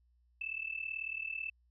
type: tone with amplitude modulation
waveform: sine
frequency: 2637 Hz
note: E7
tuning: in tune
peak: -33 dBFS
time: 0.41-1.5 s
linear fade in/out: 5 ms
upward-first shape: sine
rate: 38.2 Hz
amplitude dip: 85%
effects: added 60 Hz sine -67 dBFS peak until 1.7 s